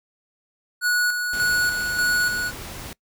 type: tone with tremolo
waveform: square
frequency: 1464 Hz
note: F#6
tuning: 19 cents flat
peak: -19 dBFS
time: 0.81-2.52 s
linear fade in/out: 50 ms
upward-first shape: square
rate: 1.7 Hz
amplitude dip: 45%
type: noise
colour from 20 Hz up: pink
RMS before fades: -36 dBFS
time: 1.33-2.93 s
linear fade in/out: 2 ms
effects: noise-tail reverb RT60 0.1 s tail -23 dB re dry